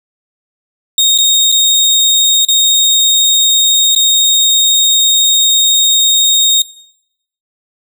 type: tone with dropouts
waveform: 30% pulse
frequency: 3714 Hz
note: A#7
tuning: 7 cents flat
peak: -4 dBFS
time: 0.98-6.62 s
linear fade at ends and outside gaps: 2 ms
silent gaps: 1.178-1.185 / 1.518-1.523 / 2.45-2.485 / 3.95-3.961 s
effects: noise-tail reverb RT60 0.8 s tail -21 dB re dry